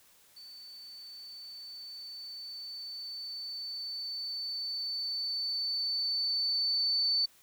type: tone with level ramp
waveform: sine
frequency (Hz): 4516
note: C#8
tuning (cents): +31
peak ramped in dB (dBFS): -47 to -25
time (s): 0.36-7.26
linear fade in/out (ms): 10
effects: white hiss -62 dBFS RMS until 7.42 s